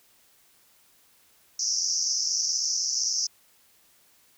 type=band-pass noise; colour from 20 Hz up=pink; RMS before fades=-27 dBFS; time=1.59-3.27 s; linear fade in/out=5 ms; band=5200 to 6200 Hz; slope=96 dB/octave; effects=white hiss -61 dBFS RMS until 4.37 s